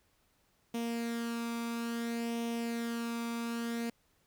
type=tone with flanger; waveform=sawtooth; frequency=233.1 Hz; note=A#3; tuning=in tune; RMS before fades=-36 dBFS; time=0.74-3.9 s; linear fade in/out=5 ms; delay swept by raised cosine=0.33 to 0.84 ms; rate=0.59 Hz; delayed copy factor=+0.5; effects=pink hiss -72 dBFS RMS until 4.26 s